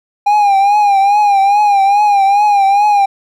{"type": "tone with vibrato", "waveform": "triangle", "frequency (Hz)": 809, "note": "G#5", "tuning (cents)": -46, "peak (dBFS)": -5, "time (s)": [0.26, 3.06], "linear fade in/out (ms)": 10, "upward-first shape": "triangle", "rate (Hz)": 2.4, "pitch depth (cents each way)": 78, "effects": []}